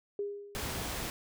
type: tone with exponential decay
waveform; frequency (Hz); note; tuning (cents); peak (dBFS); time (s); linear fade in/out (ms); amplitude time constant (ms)
sine; 406.3; G#4; -38; -30; 0.19-0.88; 2; 150
type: noise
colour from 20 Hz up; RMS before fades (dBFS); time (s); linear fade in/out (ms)
pink; -37; 0.55-1.1; 0
effects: none